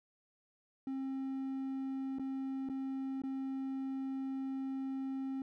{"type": "tone with dropouts", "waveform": "triangle", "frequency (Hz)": 267.3, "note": "C4", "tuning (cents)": 37, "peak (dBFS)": -34, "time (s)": [0.87, 5.42], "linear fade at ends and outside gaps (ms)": 2, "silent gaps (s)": [[2.186, 2.195], [2.689, 2.697], [3.219, 3.236]], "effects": []}